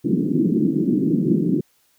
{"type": "band-pass noise", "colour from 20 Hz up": "white", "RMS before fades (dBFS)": -19, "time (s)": [0.04, 1.61], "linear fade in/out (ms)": 10, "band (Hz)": [150, 340], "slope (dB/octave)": 48, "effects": ["white hiss -62 dBFS RMS until 1.98 s"]}